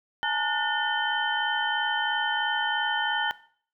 sine tone cluster, 844 / 907 / 1458 / 1798 / 3074 Hz, G#5 / A#5 / F#6 / A6 / G7, +28 / -48 / -26 / +37 / -35 cents, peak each -31 dBFS, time 0.23-3.31 s, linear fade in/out 0 ms, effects noise-tail reverb RT60 0.5 s tail -17 dB re dry

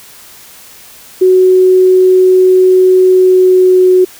sine tone with pitch glide, 371.1 to 368.3 Hz, F#4 to F#4, +5 to -8 cents, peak -3 dBFS, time 1.21-4.05 s, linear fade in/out 10 ms, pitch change -13 cents, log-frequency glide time 3.1-3.92 s, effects white hiss -36 dBFS RMS until 4.19 s

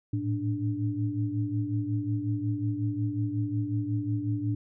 sine tone cluster, 107.9 / 113.4 / 293.3 Hz, A2 / A#2 / D4, -33 / -47 / -2 cents, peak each -31 dBFS, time 0.13-4.55 s, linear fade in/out 5 ms, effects none

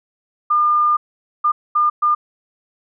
sine tone bursts at uneven times, 1206 Hz, D6, 46 cents sharp, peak -12 dBFS, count 4, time 0.5-0.97 / 1.44-1.52 / 1.75-1.9 / 2.02-2.15 s, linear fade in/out 10 ms, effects none

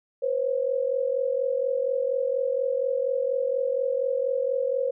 sine tone pair together, 493.9 / 538.1 Hz, B4 / C5, 0 / +48 cents, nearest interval minor second, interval 148 cents, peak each -26 / -25 dBFS, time 0.22-4.91 s, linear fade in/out 10 ms, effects none

